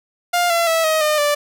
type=tone with pitch steps; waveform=sawtooth; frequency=703 / 677.9 / 653.7 / 630.3 / 607.8 / 586.1 Hz; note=F5 / E5 / E5 / D#5 / D#5 / D5; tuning=+11 / +48 / -15 / +22 / -41 / -4 cents; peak=-11 dBFS; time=0.33-1.35 s; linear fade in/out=10 ms; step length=170 ms; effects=none